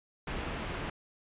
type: low-pass noise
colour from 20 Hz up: pink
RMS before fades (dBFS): -37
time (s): 0.27-0.9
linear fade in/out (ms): 5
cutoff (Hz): 3200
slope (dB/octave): 24
effects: resampled to 8000 Hz